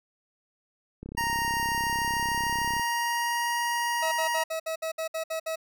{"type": "click train", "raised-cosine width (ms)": 3, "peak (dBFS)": -26, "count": 60, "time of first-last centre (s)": [1.03, 2.796], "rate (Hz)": 33.4}
{"type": "tone with pitch glide", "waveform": "25% pulse", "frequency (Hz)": [932.3, 947.5], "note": ["A#5", "A#5"], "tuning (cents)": [0, 28], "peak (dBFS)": -22, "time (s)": [1.17, 4.44], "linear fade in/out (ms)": 10, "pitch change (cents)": 28, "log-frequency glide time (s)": [1.67, 3.59]}
{"type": "tone bursts", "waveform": "40% pulse", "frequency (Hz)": 644, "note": "E5", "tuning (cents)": -41, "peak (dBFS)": -28, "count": 10, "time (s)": [4.02, 5.559], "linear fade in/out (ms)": 10, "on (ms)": 99, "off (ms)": 61}
{"effects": []}